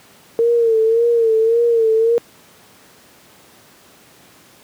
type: tone with vibrato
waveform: sine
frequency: 457 Hz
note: A#4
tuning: 34 cents flat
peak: -11 dBFS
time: 0.39-2.18 s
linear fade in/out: 0 ms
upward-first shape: sine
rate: 1.8 Hz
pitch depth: 59 cents each way
effects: pink hiss -47 dBFS RMS until 4.63 s + high-pass 150 Hz 12 dB/octave